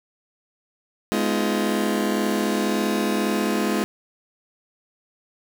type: chord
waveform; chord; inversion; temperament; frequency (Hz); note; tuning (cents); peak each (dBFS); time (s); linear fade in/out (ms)
30% pulse; F half-diminished seventh; first; just; 209.5 / 251.4 / 314.3 / 349.2; Ab3 / Cb4 / Eb4 / F4; +15 / +31 / +18 / 0; -21 / -25 / -25 / -25; 1.12-3.84; 0
effects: none